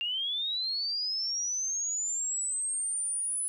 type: linear sweep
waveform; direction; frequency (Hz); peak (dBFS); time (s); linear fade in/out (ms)
sine; up; 2773 to 10110; -29; 0.01-3.48; 0
effects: 11-bit